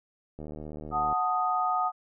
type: click train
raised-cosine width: 2 ms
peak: -27 dBFS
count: 57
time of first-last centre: 0.39-1.127 s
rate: 76 Hz
type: chord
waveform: sine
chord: D# diminished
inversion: first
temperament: equal with one note detuned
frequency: 735.7 / 880 / 1244.5 Hz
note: F#5 / A5 / D#6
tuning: -10 / 0 / 0 cents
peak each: -28 / -33 / -27 dBFS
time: 0.91-1.92 s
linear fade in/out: 50 ms
effects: none